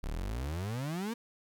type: exponential sweep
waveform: 35% pulse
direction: up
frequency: 32.7 to 240 Hz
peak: -32 dBFS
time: 0.03-1.14 s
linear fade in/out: 10 ms
effects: 12-bit